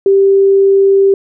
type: tone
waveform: sine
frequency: 392 Hz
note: G4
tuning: in tune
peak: -5 dBFS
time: 0.06-1.14 s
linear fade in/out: 2 ms
effects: none